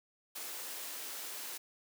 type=high-pass noise; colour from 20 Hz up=white; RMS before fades=-43 dBFS; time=0.35-1.58 s; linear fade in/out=10 ms; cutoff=270 Hz; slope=24 dB/octave; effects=none